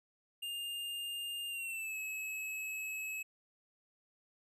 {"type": "tone with pitch glide", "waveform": "square", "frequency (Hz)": [2811, 2578], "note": ["F7", "E7"], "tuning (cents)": [11, -39], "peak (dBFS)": -39, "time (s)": [0.42, 3.23], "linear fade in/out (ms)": 10, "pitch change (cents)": -150, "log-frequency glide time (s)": [1.48, 1.97], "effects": []}